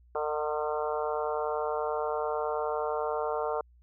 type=harmonic tone with a mistuned harmonic; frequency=151.6 Hz; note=D#3; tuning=45 cents flat; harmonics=3 / 4 / 5 / 6 / 7 / 8 / 9; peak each=-32 / -34 / -36 / -38 / -39 / -40 / -41 dBFS; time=0.15-3.61 s; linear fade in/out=2 ms; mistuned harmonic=5; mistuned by=-21 cents; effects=added 60 Hz sine -56 dBFS peak until 3.82 s